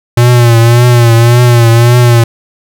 square tone with vibrato, 118.9 Hz, A#2, 35 cents sharp, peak -3 dBFS, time 0.17-2.24 s, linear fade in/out 5 ms, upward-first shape triangle, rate 1.8 Hz, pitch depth 67 cents each way, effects none

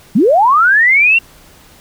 sine linear sweep, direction up, 169.1 to 2779 Hz, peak -6 dBFS, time 0.15-1.19 s, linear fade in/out 10 ms, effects pink hiss -43 dBFS RMS until 1.8 s

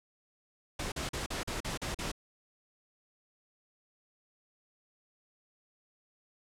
pink noise bursts, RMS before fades -36 dBFS, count 8, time 0.79-2.117 s, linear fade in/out 5 ms, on 130 ms, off 41 ms, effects low-pass 9000 Hz 12 dB/octave

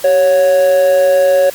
triangle tone with amplitude modulation, 554.4 Hz, C#5, in tune, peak -3 dBFS, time 0.04-1.5 s, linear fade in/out 5 ms, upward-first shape sine, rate 167 Hz, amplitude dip 50%, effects white hiss -31 dBFS RMS until 1.54 s + Opus 48 kbps

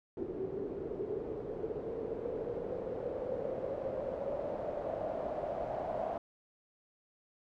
white noise with low-pass filter sweep, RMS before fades -38 dBFS, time 0.17-6.18 s, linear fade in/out 2 ms, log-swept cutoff 380 to 680 Hz, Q 7, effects none

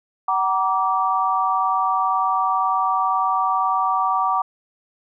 sine tone cluster, 756 / 946 / 1164 Hz, F#5 / A#5 / D6, +37 / +25 / -16 cents, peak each -22 / -23 / -20 dBFS, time 0.28-4.42 s, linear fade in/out 5 ms, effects none

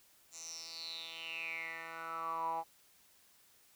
10% pulse tone with band-pass filter sweep, 164.2 Hz, E3, 6 cents flat, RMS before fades -42 dBFS, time 0.31-2.64 s, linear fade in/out 50 ms, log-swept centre 6900 to 840 Hz, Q 9.1, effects white hiss -66 dBFS RMS until 3.75 s

